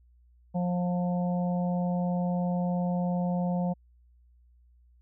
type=harmonic tone; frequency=177.7 Hz; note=F3; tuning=30 cents sharp; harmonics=1 / 3 / 4 / 5; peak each=-26 / -35 / -37 / -42 dBFS; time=0.54-3.74 s; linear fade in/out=20 ms; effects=added 60 Hz sine -57 dBFS peak until 5.01 s